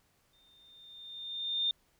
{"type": "tone with exponential growth", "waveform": "sine", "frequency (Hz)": 3623, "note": "A7", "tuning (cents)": 50, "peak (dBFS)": -26, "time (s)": [0.33, 1.71], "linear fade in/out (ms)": 2, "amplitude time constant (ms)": 300, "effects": ["pink hiss -71 dBFS RMS until 1.99 s"]}